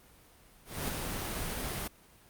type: noise with ADSR envelope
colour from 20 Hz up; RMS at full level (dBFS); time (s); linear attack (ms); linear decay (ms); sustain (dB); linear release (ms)
pink; -33; 0.65-1.88; 230; 7; -3; 9
effects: pink hiss -59 dBFS RMS until 2.29 s + Opus 32 kbps